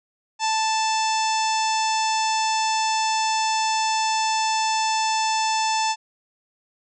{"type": "harmonic tone with a mistuned harmonic", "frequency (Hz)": 880, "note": "A5", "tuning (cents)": 0, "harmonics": [1, 2, 3, 4, 5, 6, 7, 8, 9], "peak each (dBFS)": [-21, -34, -30, -33, -35, -30, -35, -34, -39], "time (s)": [0.39, 5.96], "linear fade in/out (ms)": 50, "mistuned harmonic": 7, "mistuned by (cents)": 24, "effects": []}